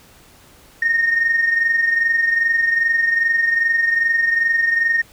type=tone pair together; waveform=sine; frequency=1842.2 / 1864.7 Hz; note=A#6 / A#6; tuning=-21 / 0 cents; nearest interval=unison; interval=21 cents; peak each=-14 / -21 dBFS; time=0.82-5.02 s; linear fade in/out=5 ms; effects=tanh soft clip ceiling -9 dBFS + pink hiss -48 dBFS RMS until 5.12 s